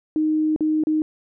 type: tone with dropouts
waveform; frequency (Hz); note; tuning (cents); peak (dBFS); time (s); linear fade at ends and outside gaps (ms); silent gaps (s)
sine; 310; D#4; -6; -17; 0.16-1.02; 1; 0.562-0.607 / 0.837-0.87
effects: none